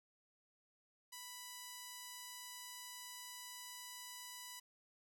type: tone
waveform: 5% pulse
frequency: 987.8 Hz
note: B5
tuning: in tune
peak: -37 dBFS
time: 1.12-4.6 s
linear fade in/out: 10 ms
effects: none